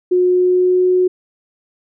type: tone with pitch glide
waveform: sine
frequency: 361.9 to 365.7 Hz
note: F#4 to F#4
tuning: -38 to -20 cents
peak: -10 dBFS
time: 0.11-1.08 s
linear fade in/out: 10 ms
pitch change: +18 cents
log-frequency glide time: 0.26-0.86 s
effects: none